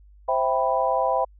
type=chord; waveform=sine; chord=C major seventh; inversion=none; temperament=equal; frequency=523.3 / 659.3 / 784 / 987.8 Hz; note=C5 / E5 / G5 / B5; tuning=0 / 0 / 0 / 0 cents; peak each=-25 dBFS; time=0.28-1.25 s; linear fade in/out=10 ms; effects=added 50 Hz sine -48 dBFS peak until 1.39 s